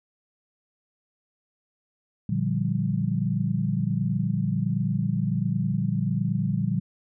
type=chord; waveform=sine; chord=G minor seventh; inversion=first; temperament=equal; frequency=116.54 / 146.83 / 174.61 / 196 Hz; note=Bb2 / D3 / F3 / G3; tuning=0 / 0 / 0 / 0 cents; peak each=-28 dBFS; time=2.29-6.8 s; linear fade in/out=5 ms; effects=none